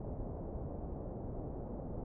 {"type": "low-pass noise", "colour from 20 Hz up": "pink", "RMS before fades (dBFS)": -42, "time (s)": [0, 2.04], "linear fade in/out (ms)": 5, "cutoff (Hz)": 690, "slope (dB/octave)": 24, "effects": []}